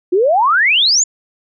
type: exponential sweep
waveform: sine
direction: up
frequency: 340.4 to 7260 Hz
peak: -9 dBFS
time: 0.12-1.04 s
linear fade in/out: 10 ms
effects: none